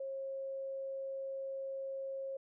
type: tone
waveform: sine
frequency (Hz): 540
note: C#5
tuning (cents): -45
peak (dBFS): -38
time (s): 0-2.37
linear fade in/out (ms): 5
effects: none

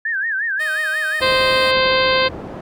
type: tone with vibrato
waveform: sine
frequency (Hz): 1689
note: G#6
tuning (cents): +29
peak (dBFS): -18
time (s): 0.05-1.2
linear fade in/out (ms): 5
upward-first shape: sine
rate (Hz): 5.6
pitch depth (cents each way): 170
type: tone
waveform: 10% pulse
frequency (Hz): 622.3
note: D#5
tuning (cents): 0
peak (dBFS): -19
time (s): 0.59-1.72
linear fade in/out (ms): 20
type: low-pass noise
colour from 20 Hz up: white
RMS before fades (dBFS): -31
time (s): 1.2-2.61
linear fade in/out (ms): 5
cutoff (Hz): 540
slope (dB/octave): 12
type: harmonic tone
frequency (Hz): 521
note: C5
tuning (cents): -7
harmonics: 1 / 2 / 3 / 4 / 5 / 6 / 7 / 8 / 9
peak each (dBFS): -17 / -20 / -22 / -23 / -24 / -25 / -25 / -26 / -27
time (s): 1.21-2.29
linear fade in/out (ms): 20
effects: none

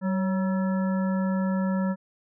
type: harmonic tone with a mistuned harmonic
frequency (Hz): 190.8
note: G3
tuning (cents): -47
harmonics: 1 / 3 / 5 / 7 / 9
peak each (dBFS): -23 / -33 / -37 / -40 / -42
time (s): 0.01-1.96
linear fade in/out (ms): 50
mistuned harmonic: 3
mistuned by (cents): -58
effects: none

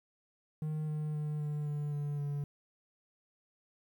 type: tone with pitch steps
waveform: triangle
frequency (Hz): 154.2 / 152.43 / 150.68 / 148.95 / 147.24 / 145.55 / 143.87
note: D#3 / D#3 / D3 / D3 / D3 / D3 / D3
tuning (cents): -15 / -35 / +45 / +25 / +5 / -15 / -35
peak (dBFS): -31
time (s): 0.62-2.44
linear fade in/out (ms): 2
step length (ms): 260
effects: 11-bit

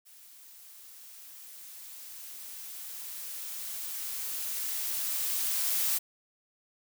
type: noise with level ramp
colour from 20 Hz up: blue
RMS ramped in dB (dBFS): -54 to -28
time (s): 0.05-5.99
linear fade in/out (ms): 20
effects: none

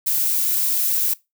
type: noise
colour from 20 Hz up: violet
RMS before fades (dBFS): -20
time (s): 0.06-1.14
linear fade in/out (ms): 10
effects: noise-tail reverb RT60 0.2 s tail -20 dB re dry

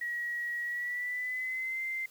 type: tone with pitch glide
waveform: sine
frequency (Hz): 1910 to 2083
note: A#6 to C7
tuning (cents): +42 to -8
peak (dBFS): -32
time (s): 0.01-2.06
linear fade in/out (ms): 5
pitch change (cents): +150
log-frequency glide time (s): 0.63-1.82
effects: white hiss -59 dBFS RMS until 2.1 s

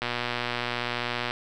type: click train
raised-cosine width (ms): 0.3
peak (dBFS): -12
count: 157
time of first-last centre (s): 0.02-1.309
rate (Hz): 121
effects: none

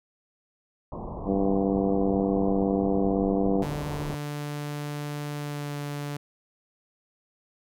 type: low-pass noise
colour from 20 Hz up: pink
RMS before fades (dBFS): -35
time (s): 0.92-4.15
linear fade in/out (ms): 2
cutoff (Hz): 1100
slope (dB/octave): 96
type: harmonic tone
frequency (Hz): 98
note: G2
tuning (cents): 0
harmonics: 2 / 3 / 4 / 5 / 6 / 7 / 8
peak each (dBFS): -26 / -27 / -30 / -29 / -42 / -33 / -40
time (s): 1.25-3.66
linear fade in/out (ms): 50
type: tone with pitch glide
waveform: sawtooth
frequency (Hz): 146.83 to 144.98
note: D3 to D3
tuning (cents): 0 to -22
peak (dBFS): -27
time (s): 3.62-6.17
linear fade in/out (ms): 5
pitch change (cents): -22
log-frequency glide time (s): 5.34-5.77
effects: none

